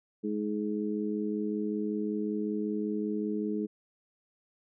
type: harmonic tone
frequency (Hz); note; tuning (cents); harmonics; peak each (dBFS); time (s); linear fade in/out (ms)
105.3; G#2; +24; 2 / 3 / 4; -32 / -34 / -35; 0.23-3.67; 20
effects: none